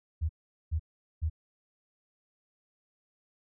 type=tone bursts; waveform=sine; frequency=79.4 Hz; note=D#2; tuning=36 cents sharp; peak=-26 dBFS; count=3; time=0.21-1.299 s; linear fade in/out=20 ms; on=83 ms; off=420 ms; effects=none